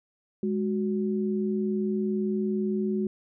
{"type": "tone pair together", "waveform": "sine", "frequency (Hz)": [207.7, 370], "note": ["G#3", "F#4"], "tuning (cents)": [0, 0], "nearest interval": "minor seventh", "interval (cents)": 1000, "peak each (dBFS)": [-26, -29], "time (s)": [0.43, 3.07], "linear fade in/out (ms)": 2, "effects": []}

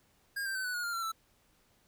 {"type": "tone with pitch steps", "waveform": "square", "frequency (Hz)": [1619, 1572.9, 1528.1, 1484.6, 1442.4, 1401.3, 1361.4, 1322.7], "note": ["G#6", "G6", "G6", "F#6", "F#6", "F6", "F6", "E6"], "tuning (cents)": [-45, 5, -45, 5, -45, 5, -45, 5], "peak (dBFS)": -34, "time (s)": [0.36, 1.12], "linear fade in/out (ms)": 10, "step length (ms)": 95, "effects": ["pink hiss -69 dBFS RMS until 1.87 s"]}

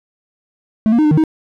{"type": "tone with pitch steps", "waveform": "triangle", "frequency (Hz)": [217.8, 234.6, 307.3, 301.7, 154.7, 314.9], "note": ["A3", "A#3", "D#4", "D4", "D#3", "D#4"], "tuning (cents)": [-17, 11, -21, 47, -10, 21], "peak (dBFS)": -7, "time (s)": [0.86, 1.238], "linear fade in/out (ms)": 0, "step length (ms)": 63, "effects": []}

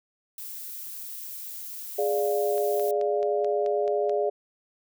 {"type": "noise", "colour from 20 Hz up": "violet", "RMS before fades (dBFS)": -38, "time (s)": [0.38, 2.91], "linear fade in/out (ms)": 2}
{"type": "chord", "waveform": "sine", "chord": "D diminished", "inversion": "second", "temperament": "equal", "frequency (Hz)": [415.3, 587.3, 698.5], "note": ["Ab4", "D5", "F5"], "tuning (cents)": [0, 0, 0], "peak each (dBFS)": [-25, -27, -30], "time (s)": [1.98, 4.3], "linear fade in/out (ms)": 10}
{"type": "click train", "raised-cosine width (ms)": 0.2, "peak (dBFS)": -27, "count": 8, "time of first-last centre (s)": [2.58, 4.095], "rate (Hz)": 4.62}
{"effects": []}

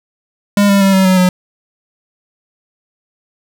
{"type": "tone with pitch steps", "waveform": "square", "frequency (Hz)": [203, 198.71, 194.51, 190.39, 186.37, 182.43], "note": ["G#3", "G3", "G3", "F#3", "F#3", "F#3"], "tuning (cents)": [-39, 24, -13, 50, 13, -24], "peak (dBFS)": -8, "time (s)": [0.57, 1.29], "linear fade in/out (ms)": 2, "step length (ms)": 120, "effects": []}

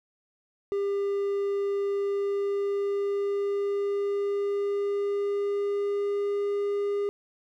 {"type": "tone with pitch glide", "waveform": "triangle", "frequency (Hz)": [400, 405.8], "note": ["G4", "G#4"], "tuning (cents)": [35, -40], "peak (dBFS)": -23, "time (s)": [0.72, 7.09], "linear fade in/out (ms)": 0, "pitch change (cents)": 25, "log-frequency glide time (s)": [1.88, 6.44], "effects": []}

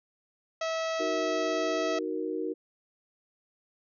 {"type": "harmonic tone", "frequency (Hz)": 649, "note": "E5", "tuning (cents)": -27, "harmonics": [1, 2, 3, 4, 5, 6, 7, 8, 9, 10], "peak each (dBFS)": [-30, -36, -40, -42, -44, -46, -47, -48, -49, -50], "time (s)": [0.61, 1.99], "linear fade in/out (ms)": 5}
{"type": "chord", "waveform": "sine", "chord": "D# minor", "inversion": "none", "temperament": "equal", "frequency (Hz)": [311.1, 370, 466.2], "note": ["D#4", "F#4", "A#4"], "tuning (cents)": [0, 0, 0], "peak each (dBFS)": -34, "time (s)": [0.99, 2.54], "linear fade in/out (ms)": 20}
{"effects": []}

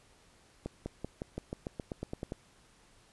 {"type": "accelerating click train", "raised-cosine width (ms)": 2, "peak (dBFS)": -23, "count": 13, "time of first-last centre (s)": [0.66, 2.321], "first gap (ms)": 200, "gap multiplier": 0.93, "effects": ["pink hiss -63 dBFS RMS until 3.12 s", "resampled to 24000 Hz"]}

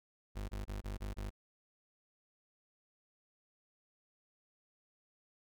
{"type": "tone bursts", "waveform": "35% pulse", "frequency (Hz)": 50.4, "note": "G1", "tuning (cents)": 49, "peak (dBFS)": -37, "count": 6, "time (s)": [0.35, 1.305], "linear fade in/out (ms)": 20, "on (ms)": 140, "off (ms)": 23, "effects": []}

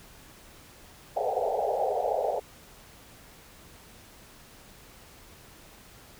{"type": "band-pass noise", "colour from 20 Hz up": "white", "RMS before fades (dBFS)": -28, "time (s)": [1.16, 2.4], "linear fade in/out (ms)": 10, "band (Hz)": [420, 820], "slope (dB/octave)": 96, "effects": ["pink hiss -52 dBFS RMS until 6.19 s"]}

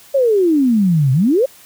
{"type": "exponential two-way sweep", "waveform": "sine", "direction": "down then up", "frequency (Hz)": [569, 125.8, 569], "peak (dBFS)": -10, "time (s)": [0.14, 1.46], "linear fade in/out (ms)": 10, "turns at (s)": 1.12, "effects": ["white hiss -44 dBFS RMS until 1.65 s", "high-pass 60 Hz 12 dB/octave"]}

